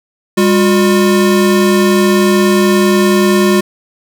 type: tone pair together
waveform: square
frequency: 201.3 / 359 Hz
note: G3 / F4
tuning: +46 / +48 cents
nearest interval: minor seventh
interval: 1002 cents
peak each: -11 dBFS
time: 0.37-3.61 s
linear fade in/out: 10 ms
effects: none